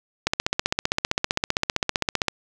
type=click train; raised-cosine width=0.2 ms; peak=-3 dBFS; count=32; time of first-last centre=0.27-2.283 s; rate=15.4 Hz; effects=none